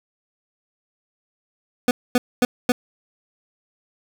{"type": "tone bursts", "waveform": "25% pulse", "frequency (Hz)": 246.9, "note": "B3", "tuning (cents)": 0, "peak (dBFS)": -10, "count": 4, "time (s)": [1.88, 2.72], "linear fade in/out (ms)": 2, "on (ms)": 30, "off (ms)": 240, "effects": []}